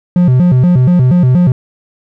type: tone with vibrato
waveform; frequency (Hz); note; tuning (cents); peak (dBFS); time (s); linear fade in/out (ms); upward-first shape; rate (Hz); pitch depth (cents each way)
triangle; 150.3; D3; +40; -3; 0.16-1.52; 2; square; 4.2; 290
effects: none